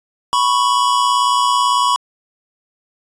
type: tone pair together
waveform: square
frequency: 987.8 / 1105.8 Hz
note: B5 / C#6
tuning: 0 / -5 cents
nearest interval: major second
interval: 195 cents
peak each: -16 dBFS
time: 0.33-1.96 s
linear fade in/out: 0 ms
effects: resampled to 22050 Hz